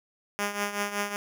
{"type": "tone with tremolo", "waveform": "5% pulse", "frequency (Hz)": 204.2, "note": "G#3", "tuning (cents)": -29, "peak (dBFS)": -14, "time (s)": [0.39, 1.16], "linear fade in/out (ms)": 0, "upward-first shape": "triangle", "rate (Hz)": 5.3, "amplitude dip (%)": 75, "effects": []}